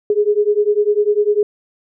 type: beating tone pair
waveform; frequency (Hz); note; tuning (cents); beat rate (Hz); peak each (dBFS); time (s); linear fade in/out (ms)
sine; 411.3 / 421.3; G#4 / G#4; -17 / +25; 10; -15; 0.1-1.43; 2
effects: none